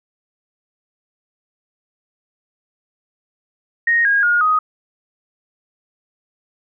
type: tone with pitch steps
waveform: sine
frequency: 1864.7 / 1632.7 / 1429.6 / 1251.7 Hz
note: A#6 / G#6 / F6 / D#6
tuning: 0 / -30 / +40 / +10 cents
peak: -12 dBFS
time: 3.87-4.59 s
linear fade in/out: 5 ms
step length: 180 ms
effects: none